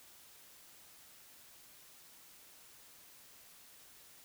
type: silence
effects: white hiss -59 dBFS RMS until 4.24 s